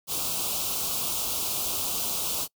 white band-stop noise, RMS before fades -29 dBFS, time 0.07-2.48 s, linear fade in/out 50 ms, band 1300 to 2600 Hz, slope 48 dB/octave, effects noise-tail reverb RT60 0.1 s tail -24 dB re dry

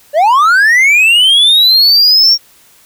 triangle linear sweep, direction up, 554.4 to 5588 Hz, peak -3 dBFS, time 0.13-2.38 s, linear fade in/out 50 ms, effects white hiss -45 dBFS RMS until 2.85 s

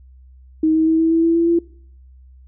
sine tone with pitch steps, 315.3 / 318.6 / 321.9 / 325.3 / 328.7 / 332.1 / 335.6 / 339.1 Hz, D#4 / D#4 / E4 / E4 / E4 / E4 / E4 / E4, +23 / +41 / -41 / -23 / -5 / +13 / +31 / +49 cents, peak -12 dBFS, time 0.63-1.59 s, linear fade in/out 5 ms, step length 120 ms, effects noise-tail reverb RT60 0.6 s tail -22 dB re dry + added 64 Hz sine -42 dBFS peak until 2.47 s

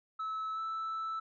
sine tone with pitch glide, 1300 to 1317.4 Hz, E6 to E6, -24 to -1 cents, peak -32 dBFS, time 0.19-1.2 s, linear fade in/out 10 ms, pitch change +23 cents, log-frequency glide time 0.54-0.59 s, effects tanh soft clip ceiling -33 dBFS

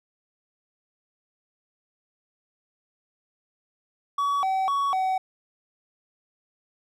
triangle tone with pitch steps, 1132 / 764 / 1120 / 755 Hz, C#6 / G5 / C#6 / F#5, +36 / -45 / +18 / +35 cents, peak -20 dBFS, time 4.18-5.18 s, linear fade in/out 5 ms, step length 250 ms, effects none

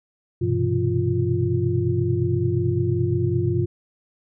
sine tone cluster, 97.6 / 123 / 131.8 / 166 / 350 Hz, G2 / B2 / C3 / E3 / F4, -7 / -7 / +13 / +12 / +4 cents, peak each -24 / -23 / -30 / -29 / -24 dBFS, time 0.41-3.66 s, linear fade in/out 10 ms, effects none

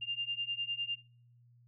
sine beating tone pair, 2794 / 2803.9 Hz, F7 / F7, 0 / +6 cents, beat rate 9.9 Hz, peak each -38 / -37 dBFS, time 0.01-0.96 s, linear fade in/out 20 ms, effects noise-tail reverb RT60 0.5 s tail -20 dB re dry + added 120 Hz sine -60 dBFS peak until 1.67 s

